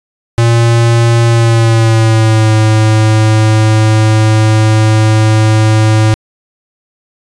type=tone with pitch glide; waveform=square; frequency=116.8 to 108.98 Hz; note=A#2 to A2; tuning=+4 to -16 cents; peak=-6 dBFS; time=0.38-6.14 s; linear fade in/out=0 ms; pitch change=-120 cents; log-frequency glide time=1.26-2.53 s; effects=resampled to 22050 Hz